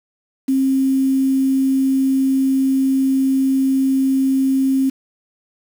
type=tone with quantisation; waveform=sine; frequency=267.1 Hz; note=C4; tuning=36 cents sharp; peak=-13 dBFS; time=0.48-4.9 s; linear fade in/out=10 ms; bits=6; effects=none